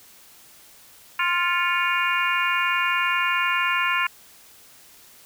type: harmonic tone with a mistuned harmonic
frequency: 349.6 Hz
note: F4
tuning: 2 cents sharp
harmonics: 3 / 4 / 5 / 6 / 7 / 8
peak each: -25 / -26 / -27 / -28 / -28 / -29 dBFS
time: 1.19-4.07 s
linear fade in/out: 5 ms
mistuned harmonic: 6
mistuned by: +83 cents
effects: white hiss -50 dBFS RMS until 5.25 s